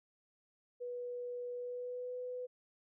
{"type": "tone with pitch glide", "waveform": "sine", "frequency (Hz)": [489.1, 498.8], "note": ["B4", "B4"], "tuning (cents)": [-17, 17], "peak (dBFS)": -39, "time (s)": [0.8, 2.47], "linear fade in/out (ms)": 20, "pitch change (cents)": 34, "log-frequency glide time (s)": [1.53, 2.18], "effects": []}